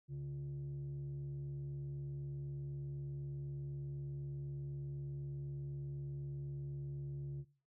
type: tone with frequency modulation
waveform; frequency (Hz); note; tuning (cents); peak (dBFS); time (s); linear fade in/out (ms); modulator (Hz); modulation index
sine; 140; C#3; +18; -39; 0.08-7.45; 50; 208; 0.32
effects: noise-tail reverb RT60 0.4 s tail -18 dB re dry + tanh soft clip ceiling -36 dBFS